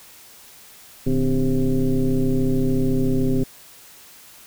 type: tone with frequency modulation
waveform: sine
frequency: 120.2 Hz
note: B2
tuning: 46 cents flat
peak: -16 dBFS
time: 1.06-3.44 s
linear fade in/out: 10 ms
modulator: 137 Hz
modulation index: 1.9
effects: white hiss -46 dBFS RMS until 4.46 s